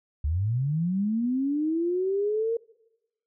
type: linear sweep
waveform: sine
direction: up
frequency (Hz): 68 to 466.2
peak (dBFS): -23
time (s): 0.24-2.57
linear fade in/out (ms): 5
effects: noise-tail reverb RT60 1.0 s tail -24 dB re dry